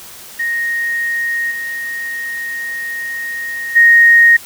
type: tone with level steps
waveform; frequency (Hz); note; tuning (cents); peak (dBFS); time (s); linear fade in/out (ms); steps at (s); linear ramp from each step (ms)
sine; 1864.7; A#6; 0; -15 / -20 / -4; 0.39-4.37; 10; 1.5 / 3.75; 20
effects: white hiss -35 dBFS RMS until 4.45 s